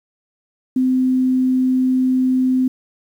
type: tone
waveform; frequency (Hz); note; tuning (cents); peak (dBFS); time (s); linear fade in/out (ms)
sine; 257.2; C4; -30; -13; 0.76-2.68; 5
effects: 8-bit